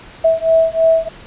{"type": "beating tone pair", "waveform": "sine", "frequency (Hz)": [650, 653.1], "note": ["E5", "E5"], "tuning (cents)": [-24, -16], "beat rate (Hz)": 3.1, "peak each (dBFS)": -13, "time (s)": [0.24, 1.09], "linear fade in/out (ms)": 10, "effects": ["pink hiss -38 dBFS RMS until 1.26 s", "resampled to 8000 Hz"]}